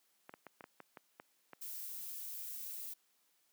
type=clicks; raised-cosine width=0.5 ms; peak=-34 dBFS; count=9; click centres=0.294 / 0.339 / 0.467 / 0.608 / 0.641 / 0.803 / 0.972 / 1.199 / 1.533 s
type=noise; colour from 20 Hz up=violet; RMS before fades=-45 dBFS; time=1.61-2.94 s; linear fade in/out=10 ms
effects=white hiss -75 dBFS RMS until 3.52 s + high-pass 200 Hz 12 dB/octave